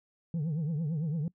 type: tone with vibrato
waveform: sine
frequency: 156.6 Hz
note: D#3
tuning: 11 cents sharp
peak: -26 dBFS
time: 0.34-1.28 s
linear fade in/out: 2 ms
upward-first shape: triangle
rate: 8.9 Hz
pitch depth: 190 cents each way
effects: noise-tail reverb RT60 0.1 s tail -23 dB re dry + tanh soft clip ceiling -28 dBFS